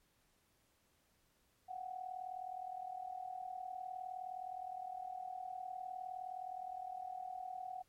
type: tone with amplitude modulation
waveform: sine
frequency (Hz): 740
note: F#5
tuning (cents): 0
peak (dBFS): -39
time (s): 1.68-7.83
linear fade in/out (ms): 20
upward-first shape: sine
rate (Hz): 39.5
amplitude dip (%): 75
effects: pink hiss -75 dBFS RMS until 7.88 s + MP3 64 kbps